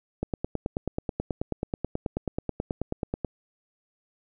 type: click train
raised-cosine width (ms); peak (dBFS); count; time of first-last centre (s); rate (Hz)
2; -14; 29; 0.23-3.247; 9.28
effects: none